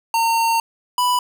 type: tone pair in turn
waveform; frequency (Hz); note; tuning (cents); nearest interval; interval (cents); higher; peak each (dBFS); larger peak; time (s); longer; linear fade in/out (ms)
square; 914 / 989.5; A#5 / B5; -34 / +3; minor second; 137; second; -16; neither; 0.14-0.6 / 0.98-1.19; first; 2
effects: none